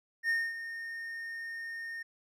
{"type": "tone with ADSR envelope", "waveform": "triangle", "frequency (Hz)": 1834, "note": "A#6", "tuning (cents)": -29, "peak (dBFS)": -24, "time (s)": [0.23, 2.03], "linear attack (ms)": 62, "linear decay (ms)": 240, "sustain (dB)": -12, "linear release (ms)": 10, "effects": []}